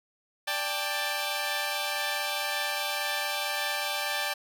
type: chord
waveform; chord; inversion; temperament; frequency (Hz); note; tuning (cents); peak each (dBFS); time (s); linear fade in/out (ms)
10% pulse; D suspended fourth; none; equal with one note detuned; 587.3 / 791.3 / 880; D5 / G5 / A5; 0 / +16 / 0; -25 / -24 / -26; 0.47-4.34; 10
effects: none